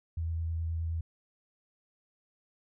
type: tone with vibrato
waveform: sine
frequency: 82.2 Hz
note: E2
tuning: 4 cents flat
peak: -30 dBFS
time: 0.17-1.01 s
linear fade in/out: 5 ms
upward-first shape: square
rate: 9.5 Hz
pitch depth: 11 cents each way
effects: none